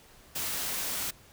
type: noise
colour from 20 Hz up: white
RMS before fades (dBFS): -33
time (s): 0.35-1.11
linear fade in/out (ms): 10
effects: pink hiss -56 dBFS RMS until 1.32 s